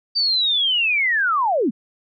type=linear sweep; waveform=sine; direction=down; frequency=4664 to 182.6 Hz; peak=-16 dBFS; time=0.15-1.71 s; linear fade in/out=20 ms; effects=none